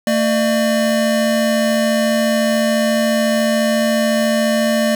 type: tone pair together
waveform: square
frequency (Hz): 224.7 / 600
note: A3 / D5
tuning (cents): +37 / +37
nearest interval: octave + perfect fourth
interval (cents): 1700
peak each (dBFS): -17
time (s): 0.07-4.95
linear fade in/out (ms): 2
effects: none